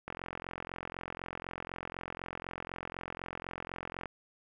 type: click train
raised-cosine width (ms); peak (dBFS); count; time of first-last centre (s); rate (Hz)
0.5; -24; 176; 0.08-4.057; 44
effects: none